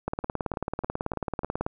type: two click trains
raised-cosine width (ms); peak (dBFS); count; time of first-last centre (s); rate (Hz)
1; -23 / -14; 5 / 30; 0.24-1.434 / 0.08-1.665; 3.35 / 18.3
effects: none